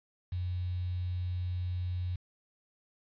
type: tone with quantisation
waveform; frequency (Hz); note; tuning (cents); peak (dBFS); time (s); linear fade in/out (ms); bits
sine; 90; F#2; -47; -31; 0.32-2.16; 5; 9
effects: resampled to 11025 Hz